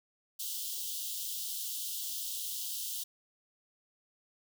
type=high-pass noise; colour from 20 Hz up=white; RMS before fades=-38 dBFS; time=0.39-3.04 s; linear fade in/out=10 ms; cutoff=2900 Hz; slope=96 dB/octave; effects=none